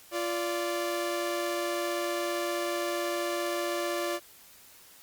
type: tone pair together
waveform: sawtooth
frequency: 346.7 / 583 Hz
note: F4 / D5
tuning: -13 / -13 cents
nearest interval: major sixth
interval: 900 cents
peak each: -28 / -28 dBFS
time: 0.11-4.2 s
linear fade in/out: 50 ms
effects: white hiss -54 dBFS RMS until 5.02 s + Opus 48 kbps